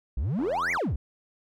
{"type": "exponential two-way sweep", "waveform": "triangle", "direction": "up then down", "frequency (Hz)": [52.4, 2368, 52.4], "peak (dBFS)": -23, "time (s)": [0.17, 0.96], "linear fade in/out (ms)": 5, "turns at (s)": 0.72}
{"type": "click train", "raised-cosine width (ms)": 1, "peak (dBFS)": -27, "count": 34, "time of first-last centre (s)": [0.39, 0.772], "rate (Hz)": 86.4}
{"effects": []}